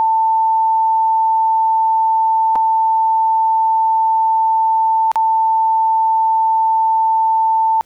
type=tone with dropouts; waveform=sine; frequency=890 Hz; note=A5; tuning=20 cents sharp; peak=-11 dBFS; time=0-7.81 s; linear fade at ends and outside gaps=0 ms; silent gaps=2.555-2.559 / 5.116-5.157 s; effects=pink hiss -56 dBFS RMS until 7.85 s